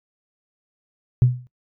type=tone with exponential decay; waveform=sine; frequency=124.4 Hz; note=B2; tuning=13 cents sharp; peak=-7 dBFS; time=1.22-1.47 s; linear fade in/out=0 ms; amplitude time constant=53 ms; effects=noise-tail reverb RT60 0.1 s tail -19 dB re dry + tanh soft clip ceiling -5 dBFS